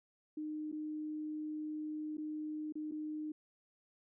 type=tone with dropouts; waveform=sine; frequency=306.1 Hz; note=D#4; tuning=28 cents flat; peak=-38 dBFS; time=0.37-3.32 s; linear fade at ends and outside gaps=5 ms; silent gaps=0.717-0.725 / 2.171-2.18 / 2.724-2.754 / 2.913-2.919 s; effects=none